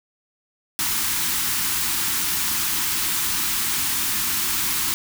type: band-stop noise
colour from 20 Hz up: white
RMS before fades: -23 dBFS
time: 0.79-4.94 s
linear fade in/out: 0 ms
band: 370 to 850 Hz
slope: 48 dB/octave
effects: none